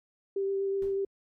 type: tone with vibrato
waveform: sine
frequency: 392 Hz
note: G4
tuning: in tune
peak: -27 dBFS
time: 0.36-1.05 s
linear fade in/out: 5 ms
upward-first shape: sine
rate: 8.2 Hz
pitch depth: 11 cents each way
type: noise with exponential decay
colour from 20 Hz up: brown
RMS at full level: -43 dBFS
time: 0.82-1.07 s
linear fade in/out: 2 ms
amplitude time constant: 54 ms
effects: none